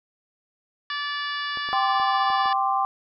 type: harmonic tone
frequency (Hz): 580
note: D5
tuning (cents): -22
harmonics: 2 / 3 / 4 / 5 / 6 / 7 / 8 / 9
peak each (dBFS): -31 / -30 / -42 / -36 / -36 / -44 / -38 / -44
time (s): 0.9-2.53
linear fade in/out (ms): 2
type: clicks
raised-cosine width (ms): 1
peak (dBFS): -26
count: 5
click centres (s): 1.573 / 1.689 / 1.999 / 2.302 / 2.458
type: chord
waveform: sine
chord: G suspended fourth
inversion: none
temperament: just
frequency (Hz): 784 / 1045.3 / 1176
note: G5 / C6 / D6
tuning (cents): 0 / -2 / +2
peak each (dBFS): -23 / -25 / -26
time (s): 1.73-2.85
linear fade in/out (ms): 0
effects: none